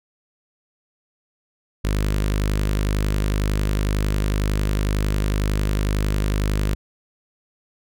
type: tone with notch filter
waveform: sawtooth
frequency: 51 Hz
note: G#1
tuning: 31 cents flat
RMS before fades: -21 dBFS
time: 1.84-6.75 s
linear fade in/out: 10 ms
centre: 790 Hz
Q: 1.7
effects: none